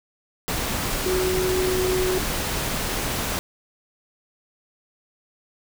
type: tone in noise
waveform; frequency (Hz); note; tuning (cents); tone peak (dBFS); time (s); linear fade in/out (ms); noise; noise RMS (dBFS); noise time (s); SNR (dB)
sine; 370; F#4; 0; -21; 1.06-2.18; 0; pink; -26; 0.48-3.39; +2
effects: none